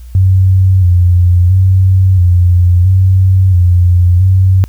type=tone with vibrato; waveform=sine; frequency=91.5 Hz; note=F#2; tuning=19 cents flat; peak=-4 dBFS; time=0.15-4.64 s; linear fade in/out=0 ms; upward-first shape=square; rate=0.74 Hz; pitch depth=52 cents each way; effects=added 60 Hz sine -27 dBFS peak until 4.68 s + white hiss -48 dBFS RMS until 4.68 s